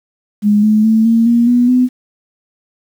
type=tone with pitch steps; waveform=sine; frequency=207.7 / 214.4 / 221.3 / 228.5 / 235.8 / 243.5 / 251.3 Hz; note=G#3 / A3 / A3 / A#3 / A#3 / B3 / B3; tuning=0 / -45 / +10 / -34 / +20 / -24 / +30 cents; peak=-7 dBFS; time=0.42-1.89 s; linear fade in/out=50 ms; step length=210 ms; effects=7-bit